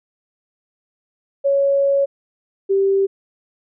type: tone pair in turn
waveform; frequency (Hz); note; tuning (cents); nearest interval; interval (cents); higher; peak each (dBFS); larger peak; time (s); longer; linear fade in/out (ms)
sine; 556 / 391; C#5 / G4; +5 / -4; tritone; 609; first; -13; neither; 1.44-2.06 / 2.69-3.07; first; 20
effects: none